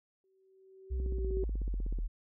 sine tone with exponential growth, 381.5 Hz, G4, 47 cents flat, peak -31 dBFS, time 0.24-1.44 s, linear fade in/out 1 ms, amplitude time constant 260 ms
sine linear sweep, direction down, 65.3 to 38.89 Hz, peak -31 dBFS, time 0.9-2.08 s, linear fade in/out 20 ms
click train, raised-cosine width 3 ms, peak -31 dBFS, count 17, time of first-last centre 1-1.988 s, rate 16.2 Hz
effects none

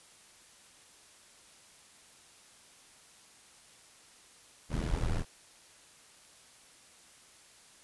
brown noise with amplitude modulation, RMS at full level -28 dBFS, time 4.69-5.25 s, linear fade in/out 50 ms, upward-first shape sine, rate 81.6 Hz, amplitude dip 80%, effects white hiss -58 dBFS RMS until 7.83 s + resampled to 24000 Hz

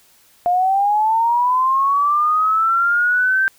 sine linear sweep, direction up, 698.5 to 1568 Hz, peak -13 dBFS, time 0.46-3.48 s, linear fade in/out 0 ms, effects white hiss -53 dBFS RMS until 3.58 s

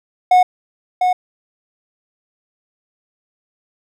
triangle tone with echo, 730 Hz, F#5, 24 cents flat, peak -5 dBFS, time 0.31-0.43 s, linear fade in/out 5 ms, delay 700 ms, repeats 1, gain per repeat -5 dB, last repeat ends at 1.13 s, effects none

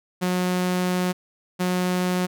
sawtooth tone pair in turn, 181.3 / 181.3 Hz, F#3 / F#3, -35 / -35 cents, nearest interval unison, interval 0 cents, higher neither, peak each -17 dBFS, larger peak neither, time 0.21-1.13 / 1.59-2.27 s, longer first, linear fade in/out 20 ms, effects none

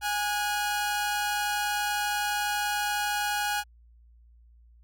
sawtooth tone pair together, 826 / 1452.8 Hz, G#5 / F#6, -10 / -32 cents, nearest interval minor seventh, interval 978 cents, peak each -24 / -28 dBFS, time 0.01-3.64 s, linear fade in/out 50 ms, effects added 58 Hz sine -53 dBFS peak until 4.83 s

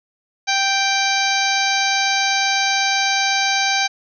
harmonic tone with a mistuned harmonic, 784 Hz, G5, in tune, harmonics 1 / 2 / 3 / 4 / 5 / 6 / 7 / 8, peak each -21 / -23 / -22 / -29 / -24 / -26 / -30 / -26 dBFS, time 0.47-3.88 s, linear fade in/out 20 ms, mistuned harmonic 8, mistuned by -16 cents, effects none

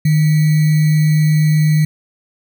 sine tone with sample-and-hold, 154.1 Hz, D#3, 16 cents flat, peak -9 dBFS, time 0.05-1.85 s, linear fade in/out 5 ms, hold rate 2100 Hz, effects none

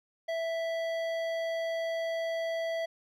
sine tone with hard clipping, 659.3 Hz, E5, in tune, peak -32 dBFS, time 0.28-2.86 s, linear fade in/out 10 ms, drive 12 dB, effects none

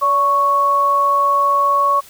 sine tone pair together, 573.6 / 1108.7 Hz, D5 / C#6, -41 / 0 cents, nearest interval major seventh, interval 1141 cents, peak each -22 / -12 dBFS, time 0.01-2.01 s, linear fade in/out 20 ms, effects white hiss -43 dBFS RMS until 2.09 s

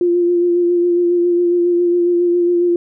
sine tone with vibrato, 349.3 Hz, F4, in tune, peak -11 dBFS, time 0.01-2.76 s, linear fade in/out 2 ms, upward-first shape sine, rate 7.3 Hz, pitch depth 22 cents each way, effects none

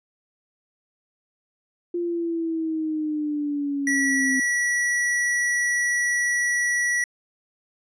sine exponential sweep, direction down, 349.2 to 261.6 Hz, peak -23 dBFS, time 1.94-4.4 s, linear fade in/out 5 ms
square tone, 1939 Hz, B6, 32 cents flat, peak -21 dBFS, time 3.87-7.04 s, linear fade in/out 2 ms
effects resampled to 22050 Hz

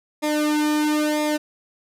sawtooth tone with flanger, 301.6 Hz, D4, 46 cents sharp, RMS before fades -21 dBFS, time 0.22-1.38 s, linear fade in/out 20 ms, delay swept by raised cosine 0.68 to 1.88 ms, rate 1 Hz, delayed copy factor -1, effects resampled to 32000 Hz

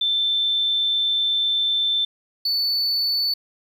sine / triangle tone pair in turn, 3546 / 4481 Hz, A7 / C#8, +13 / +18 cents, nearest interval major third, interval 405 cents, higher second, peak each -18 dBFS, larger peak neither, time 0.01-2.05 / 2.45-3.34 s, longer first, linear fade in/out 5 ms, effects 9-bit

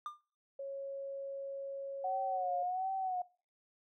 triangle tone with exponential decay, 1200 Hz, D6, 37 cents sharp, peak -33 dBFS, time 0.06-0.21 s, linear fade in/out 1 ms, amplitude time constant 31 ms
sine tone, 550 Hz, C#5, 14 cents flat, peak -39 dBFS, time 0.59-2.63 s, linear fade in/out 5 ms
sine tone with vibrato, 740 Hz, F#5, in tune, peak -33 dBFS, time 2.04-3.22 s, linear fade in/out 5 ms, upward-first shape sine, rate 1.4 Hz, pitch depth 68 cents each way
effects noise-tail reverb RT60 0.4 s tail -22 dB re dry

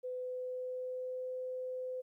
sine tone with pitch glide, 504 to 509.6 Hz, B4 to C5, +35 to -46 cents, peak -37 dBFS, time 0.03-2.02 s, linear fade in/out 20 ms, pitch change +19 cents, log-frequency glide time 0.22-1.3 s, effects 13-bit

